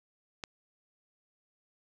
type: click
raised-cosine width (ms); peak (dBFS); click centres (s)
0.2; -20; 0.438
effects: none